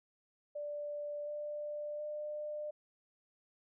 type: tone with pitch steps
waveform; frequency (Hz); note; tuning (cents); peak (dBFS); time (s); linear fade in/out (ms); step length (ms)
sine; 587.3 / 593.4 / 599.6; D5 / D5 / D5; 0 / +18 / +36; -38; 0.55-2.71; 10; 720
effects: none